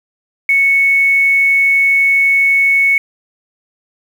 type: tone with quantisation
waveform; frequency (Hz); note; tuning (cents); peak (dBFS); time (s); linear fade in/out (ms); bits
sine; 2212; C#7; -4; -8; 0.49-2.98; 2; 6
effects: none